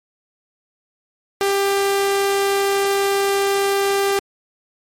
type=tone; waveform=sawtooth; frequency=396.2 Hz; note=G4; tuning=18 cents sharp; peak=-12 dBFS; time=1.41-4.19 s; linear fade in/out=0 ms; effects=MP3 64 kbps